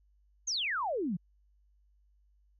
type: exponential sweep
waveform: sine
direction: down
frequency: 6770 to 159 Hz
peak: -30 dBFS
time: 0.47-1.17 s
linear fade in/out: 10 ms
effects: added 50 Hz sine -64 dBFS peak until 2.59 s